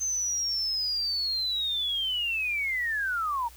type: linear sweep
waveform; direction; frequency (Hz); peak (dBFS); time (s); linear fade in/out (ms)
sine; down; 6272 to 902; -26; 0-3.49; 20
effects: added 60 Hz sine -50 dBFS peak until 3.56 s + white hiss -53 dBFS RMS until 3.56 s